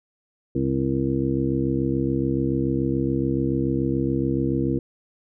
harmonic tone, 67 Hz, C2, 42 cents sharp, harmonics 1 / 2 / 3 / 4 / 5 / 7, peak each -33 / -26 / -31 / -25 / -25 / -31 dBFS, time 0.55-4.79 s, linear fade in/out 5 ms, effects none

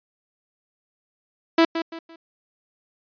sawtooth tone with echo, 329.6 Hz, E4, in tune, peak -9 dBFS, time 1.58-1.65 s, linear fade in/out 5 ms, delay 170 ms, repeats 3, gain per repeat -10 dB, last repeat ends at 2.16 s, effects resampled to 11025 Hz

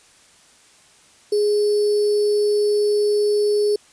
sine tone with sample-and-hold, 415.3 Hz, G#4, in tune, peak -15 dBFS, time 1.32-3.76 s, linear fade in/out 5 ms, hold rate 4900 Hz, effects white hiss -52 dBFS RMS until 3.92 s + resampled to 22050 Hz

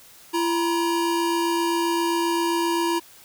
square tone pair together, 339.2 / 950 Hz, E4 / A#5, +50 / +33 cents, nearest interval octave + tritone, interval 1783 cents, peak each -23 / -26 dBFS, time 0.33-3 s, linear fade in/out 20 ms, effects white hiss -49 dBFS RMS until 3.24 s

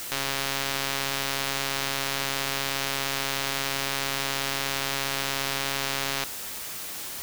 click train, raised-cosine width 0.2 ms, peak -10 dBFS, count 839, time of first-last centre 0.12-6.237 s, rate 137 Hz, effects white hiss -36 dBFS RMS until 7.22 s

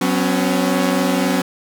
sawtooth chord, F# suspended fourth, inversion none, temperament equal with one note detuned, 185 / 253.3 / 277.2 Hz, F#3 / B3 / C#4, 0 / +44 / 0 cents, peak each -16 dBFS, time 0.01-1.42 s, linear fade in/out 5 ms, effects none

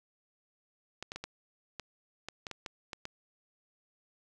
clicks, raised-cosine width 0.2 ms, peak -22 dBFS, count 11, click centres 1.026 / 1.119 / 1.16 / 1.24 / 1.797 / 2.286 / 2.468 / 2.513 / 2.662 / 2.932 / 3.054 s, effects none

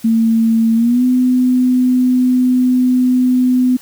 sine tone with pitch glide, 226.1 to 252.3 Hz, A3 to B3, +47 to +37 cents, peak -9 dBFS, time 0.04-3.77 s, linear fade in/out 10 ms, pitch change +190 cents, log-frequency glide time 0.75-1.04 s, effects white hiss -41 dBFS RMS until 3.81 s

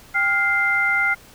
sine tone cluster, 792 / 1412 / 2084 Hz, G5 / F6 / C7, +18 / +19 / -7 cents, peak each -28 / -20 / -19 dBFS, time 0.14-1.15 s, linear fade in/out 20 ms, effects pink hiss -47 dBFS RMS until 1.34 s

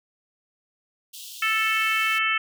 pink high-pass noise, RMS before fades -40 dBFS, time 1.13-2.19 s, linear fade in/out 10 ms, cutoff 2800 Hz, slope 96 dB/octave
harmonic tone, 440 Hz, A4, in tune, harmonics 3 / 4 / 5 / 6 / 7, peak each -26 / -28 / -26 / -26 / -30 dBFS, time 1.42-2.38 s, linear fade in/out 5 ms
effects none

